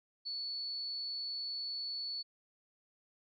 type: tone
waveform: sine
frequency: 4435 Hz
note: C#8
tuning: in tune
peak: -37 dBFS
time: 0.25-2.23 s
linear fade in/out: 20 ms
effects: none